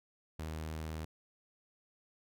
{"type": "tone", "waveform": "sawtooth", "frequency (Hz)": 78.8, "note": "D#2", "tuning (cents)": 23, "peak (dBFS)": -35, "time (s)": [0.39, 1.05], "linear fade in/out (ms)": 5, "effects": []}